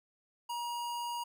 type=tone; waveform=square; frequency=952 Hz; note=A#5; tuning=36 cents sharp; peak=-36 dBFS; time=0.49-1.24 s; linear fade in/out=10 ms; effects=none